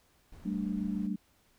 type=noise; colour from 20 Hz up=brown; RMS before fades=-50 dBFS; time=0.32-1.07 s; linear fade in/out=5 ms
type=chord; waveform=sine; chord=G suspended second; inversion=none; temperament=equal with one note detuned; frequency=193.08 / 220 / 293.7 Hz; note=G3 / A3 / D4; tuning=-26 / 0 / 0 cents; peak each=-33 / -35 / -38 dBFS; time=0.45-1.16 s; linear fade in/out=10 ms
effects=pink hiss -68 dBFS RMS until 1.58 s